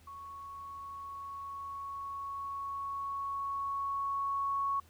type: tone with level ramp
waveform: sine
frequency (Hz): 1108.7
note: C#6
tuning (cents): 0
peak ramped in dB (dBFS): -44 to -29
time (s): 0.07-4.8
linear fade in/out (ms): 5
effects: added 81 Hz sine -59 dBFS peak until 4.89 s + pink hiss -64 dBFS RMS until 4.89 s